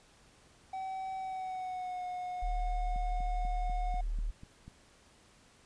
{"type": "tone with pitch glide", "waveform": "triangle", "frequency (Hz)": [762, 724.7], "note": ["G5", "F#5"], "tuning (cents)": [-49, -36], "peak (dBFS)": -34, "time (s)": [0.73, 4.01], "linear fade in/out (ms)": 5, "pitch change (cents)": -87, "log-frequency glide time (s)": [1.17, 2.04]}
{"type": "tone", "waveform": "sine", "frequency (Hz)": 38, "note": "D#1", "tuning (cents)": -40, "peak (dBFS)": -31, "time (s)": [2.42, 4.31], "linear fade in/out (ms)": 10}
{"type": "click train", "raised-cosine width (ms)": 5, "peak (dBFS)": -36, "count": 8, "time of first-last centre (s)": [2.96, 4.68], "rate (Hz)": 4.07}
{"effects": ["pink hiss -62 dBFS RMS until 5.65 s", "resampled to 22050 Hz"]}